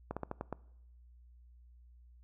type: slowing click train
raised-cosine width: 1 ms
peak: -23 dBFS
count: 6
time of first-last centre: 0.11-0.527 s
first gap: 56 ms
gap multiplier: 1.2
effects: noise-tail reverb RT60 0.8 s tail -22 dB re dry + added 60 Hz sine -56 dBFS peak until 2.23 s